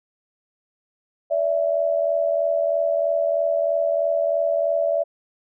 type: tone pair together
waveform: sine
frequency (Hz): 578.9 / 662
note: D5 / E5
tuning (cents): -25 / +7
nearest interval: major second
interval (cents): 232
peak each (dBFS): -21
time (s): 1.3-5.04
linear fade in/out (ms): 20
effects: none